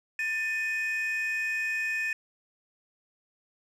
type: tone pair together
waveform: triangle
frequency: 1780.1 / 2500 Hz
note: A6 / D#7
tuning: +20 / +8 cents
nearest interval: tritone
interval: 588 cents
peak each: -28 dBFS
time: 0.19-2.13 s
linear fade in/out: 2 ms
effects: tanh soft clip ceiling -20 dBFS + resampled to 32000 Hz